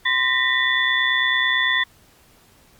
sine tone cluster, 1030 / 1831 / 1960 / 3477 Hz, C6 / A#6 / B6 / A7, -28 / -32 / -14 / -21 cents, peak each -27 / -21 / -21 / -23 dBFS, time 0.05-1.84 s, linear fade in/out 10 ms, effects pink hiss -54 dBFS RMS until 2.79 s + Opus 48 kbps

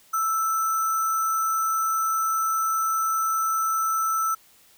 sine tone with sample-and-hold, 1325 Hz, E6, 9 cents sharp, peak -21 dBFS, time 0.13-4.35 s, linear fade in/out 10 ms, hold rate 7350 Hz, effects white hiss -56 dBFS RMS until 4.77 s

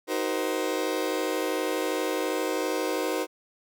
35% pulse chord, C half-diminished seventh, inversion first, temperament just, 314 / 376.7 / 470.9 / 523.3 Hz, Eb4 / Gb4 / Bb4 / C5, +16 / +31 / +18 / 0 cents, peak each -30 dBFS, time 0.07-3.27 s, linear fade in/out 50 ms, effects none

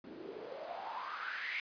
white noise with band-pass filter sweep, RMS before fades -43 dBFS, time 0.04-1.6 s, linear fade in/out 2 ms, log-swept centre 270 to 2300 Hz, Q 6.5, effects resampled to 11025 Hz

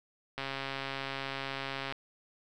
click train, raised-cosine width 0.3 ms, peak -20 dBFS, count 211, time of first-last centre 0.38-1.924 s, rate 136 Hz, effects none

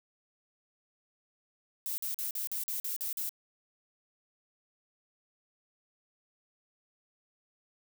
violet noise bursts, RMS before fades -35 dBFS, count 9, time 1.86-3.292 s, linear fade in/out 0 ms, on 120 ms, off 44 ms, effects none

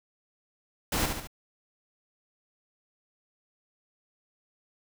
pink noise with echo, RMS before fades -28 dBFS, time 0.92-1.06 s, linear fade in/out 5 ms, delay 71 ms, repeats 3, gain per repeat -5 dB, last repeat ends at 1.273 s, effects none

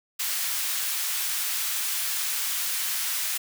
white high-pass noise, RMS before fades -28 dBFS, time 0.19-3.38 s, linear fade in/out 10 ms, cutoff 1300 Hz, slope 12 dB/octave, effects none

